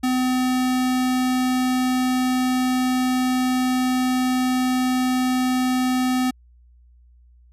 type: tone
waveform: square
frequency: 254.5 Hz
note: C4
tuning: 48 cents flat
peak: -19 dBFS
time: 0.03-6.31 s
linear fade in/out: 10 ms
effects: added 60 Hz sine -49 dBFS peak until 7.52 s + resampled to 32000 Hz